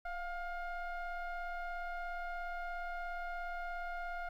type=tone with frequency modulation; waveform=sine; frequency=698.5 Hz; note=F5; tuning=in tune; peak=-36 dBFS; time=0.05-4.29 s; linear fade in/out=5 ms; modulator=717 Hz; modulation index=1.2; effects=tanh soft clip ceiling -36 dBFS + 12-bit